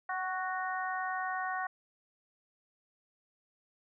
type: harmonic tone with a mistuned harmonic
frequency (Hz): 370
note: F#4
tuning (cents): 0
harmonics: 2 / 3 / 4 / 5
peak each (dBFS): -36 / -38 / -39 / -40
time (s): 0.09-1.67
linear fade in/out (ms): 5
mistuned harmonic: 2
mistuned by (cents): +20
effects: none